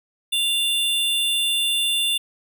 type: tone pair together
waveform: square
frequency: 2794 / 3520 Hz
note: F7 / A7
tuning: 0 / 0 cents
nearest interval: major third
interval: 400 cents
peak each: -25 / -21 dBFS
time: 0.32-2.18 s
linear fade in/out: 10 ms
effects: none